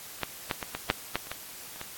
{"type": "clicks", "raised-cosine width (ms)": 0.3, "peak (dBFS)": [-11, -11, -17, -15, -6, -11, -28, -17, -29, -20], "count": 10, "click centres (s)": [0.233, 0.512, 0.628, 0.75, 0.901, 1.156, 1.27, 1.316, 1.76, 1.814], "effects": ["white hiss -44 dBFS RMS until 1.97 s", "AAC 64 kbps"]}